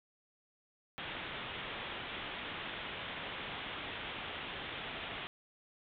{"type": "low-pass noise", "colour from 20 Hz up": "white", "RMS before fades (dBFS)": -43, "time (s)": [0.98, 5.27], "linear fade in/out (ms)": 0, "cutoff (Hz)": 3600, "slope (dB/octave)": 96, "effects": []}